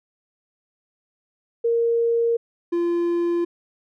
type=tone pair in turn; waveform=sine / triangle; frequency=465.3 / 344 Hz; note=A#4 / F4; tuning=-3 / -26 cents; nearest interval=perfect fourth; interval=523 cents; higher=first; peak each=-17 dBFS; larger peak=neither; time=1.64-2.37 / 2.72-3.45 s; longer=neither; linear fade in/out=10 ms; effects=none